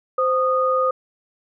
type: tone pair together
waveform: sine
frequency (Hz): 518.8 / 1234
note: C5 / D#6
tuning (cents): -15 / -15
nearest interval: octave + minor third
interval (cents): 1500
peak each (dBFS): -19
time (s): 0.18-0.91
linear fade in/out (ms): 5
effects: none